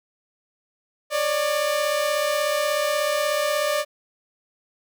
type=tone pair together; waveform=sawtooth; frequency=561.5 / 598 Hz; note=C#5 / D5; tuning=+22 / +31 cents; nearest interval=minor second; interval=109 cents; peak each=-23 / -18 dBFS; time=1.1-3.85 s; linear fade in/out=50 ms; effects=none